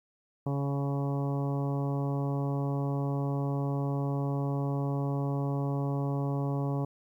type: harmonic tone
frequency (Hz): 140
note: C#3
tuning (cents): +18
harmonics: 1 / 2 / 3 / 4 / 5 / 6 / 7 / 8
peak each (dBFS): -29 / -35 / -39 / -41 / -43 / -45 / -46 / -47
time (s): 0.46-6.85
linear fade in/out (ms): 5
effects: 11-bit